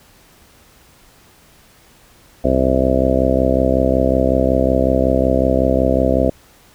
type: harmonic tone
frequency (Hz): 65.41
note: C2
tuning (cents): 0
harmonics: 1 / 2 / 3 / 4 / 5 / 6 / 7 / 8 / 9 / 10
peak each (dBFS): -20 / -24 / -24 / -19 / -24 / -24 / -25 / -19 / -22 / -20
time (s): 2.44-6.3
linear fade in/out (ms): 5
effects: pink hiss -49 dBFS RMS until 6.74 s